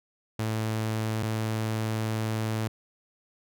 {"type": "tone pair in turn", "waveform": "sawtooth", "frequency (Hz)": [110, 110], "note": ["A2", "A2"], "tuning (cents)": [0, 0], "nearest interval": "unison", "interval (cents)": 0, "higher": "neither", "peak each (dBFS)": -23, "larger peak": "neither", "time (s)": [[0.39, 1.23], [1.23, 2.68]], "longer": "second", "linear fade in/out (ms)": 5, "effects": []}